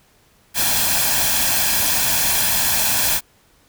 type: noise with comb filter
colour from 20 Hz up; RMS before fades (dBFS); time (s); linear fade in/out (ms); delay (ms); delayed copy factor
white; -18; 0.54-3.21; 50; 1.2; +0.6
effects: pink hiss -56 dBFS RMS until 3.68 s